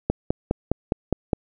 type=click train; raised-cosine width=2 ms; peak=-6 dBFS; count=7; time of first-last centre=0.1-1.332 s; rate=4.87 Hz; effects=none